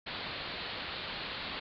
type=low-pass noise; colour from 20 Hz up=white; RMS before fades=-40 dBFS; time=0.06-1.6 s; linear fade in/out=10 ms; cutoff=4500 Hz; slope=96 dB/octave; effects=none